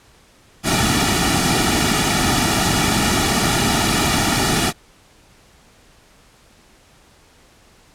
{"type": "noise with comb filter", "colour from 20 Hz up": "pink", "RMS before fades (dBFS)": -17, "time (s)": [0.63, 4.73], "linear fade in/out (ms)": 50, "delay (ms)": 1.9, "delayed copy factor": -0.75, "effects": ["pink hiss -51 dBFS RMS until 7.94 s", "low-pass 10000 Hz 12 dB/octave"]}